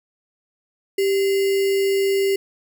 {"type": "tone with sample-and-hold", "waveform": "sine", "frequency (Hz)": 392.1, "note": "G4", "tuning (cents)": 0, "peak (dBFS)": -16, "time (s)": [0.98, 2.36], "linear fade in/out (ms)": 5, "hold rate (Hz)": 2450, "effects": []}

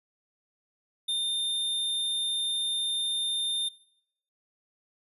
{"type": "tone", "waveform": "square", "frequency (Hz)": 3618, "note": "A7", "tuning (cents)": 48, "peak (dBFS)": -27, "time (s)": [1.08, 3.69], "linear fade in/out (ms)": 10, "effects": ["noise-tail reverb RT60 0.7 s tail -20 dB re dry", "resampled to 32000 Hz"]}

